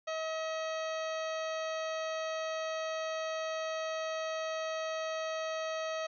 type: harmonic tone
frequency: 638 Hz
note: D#5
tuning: 43 cents sharp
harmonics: 1 / 2 / 3 / 4 / 5 / 6 / 7 / 9 / 10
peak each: -35 / -41 / -45 / -47 / -49 / -51 / -52 / -54 / -55 dBFS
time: 0.07-6.07 s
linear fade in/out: 10 ms
effects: none